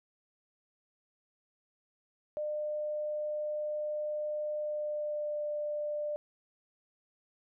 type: tone with pitch glide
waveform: sine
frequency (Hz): 602 to 595.4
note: D5 to D5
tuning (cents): +43 to +24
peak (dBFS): -32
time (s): 2.37-6.16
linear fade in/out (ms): 0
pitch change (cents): -19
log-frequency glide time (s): 4.58-5.44
effects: none